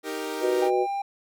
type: chord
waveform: sawtooth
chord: Eb major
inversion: none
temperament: equal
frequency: 311.1 / 392 / 466.2 Hz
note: Eb4 / G4 / Bb4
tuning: 0 / 0 / 0 cents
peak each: -30 dBFS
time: 0.03-0.71 s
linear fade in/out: 50 ms
type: harmonic tone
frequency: 123.47 Hz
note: B2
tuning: in tune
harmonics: 3 / 4 / 5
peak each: -23 / -26 / -31 dBFS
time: 0.4-0.87 s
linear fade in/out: 50 ms
type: tone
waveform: triangle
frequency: 796 Hz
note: G5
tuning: 26 cents sharp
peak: -24 dBFS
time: 0.62-1.02 s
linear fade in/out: 5 ms
effects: none